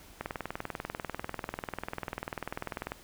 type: click train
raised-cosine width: 0.5 ms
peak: -19 dBFS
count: 56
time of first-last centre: 0.21-2.919 s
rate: 20.3 Hz
effects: pink hiss -54 dBFS RMS until 3.03 s